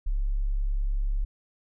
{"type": "tone", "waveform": "sine", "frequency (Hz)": 34.65, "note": "C#1", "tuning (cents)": 0, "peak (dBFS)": -23, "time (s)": [0.06, 1.25], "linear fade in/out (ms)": 10, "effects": []}